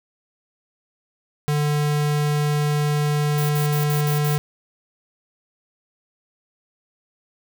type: tone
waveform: square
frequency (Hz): 148.1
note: D3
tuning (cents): +15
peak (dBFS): -19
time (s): 1.48-4.38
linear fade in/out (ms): 0
type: noise bursts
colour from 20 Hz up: violet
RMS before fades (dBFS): -31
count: 6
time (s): 3.38-4.355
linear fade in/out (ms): 0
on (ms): 110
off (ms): 63
effects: none